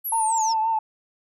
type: linear sweep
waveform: sine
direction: down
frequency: 11970 to 4978 Hz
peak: -25 dBFS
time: 0.04-0.54 s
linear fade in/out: 20 ms
type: tone with vibrato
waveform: sine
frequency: 889 Hz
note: A5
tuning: 18 cents sharp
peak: -19 dBFS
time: 0.12-0.79 s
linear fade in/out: 5 ms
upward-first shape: triangle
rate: 5.7 Hz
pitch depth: 49 cents each way
effects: tanh soft clip ceiling -12 dBFS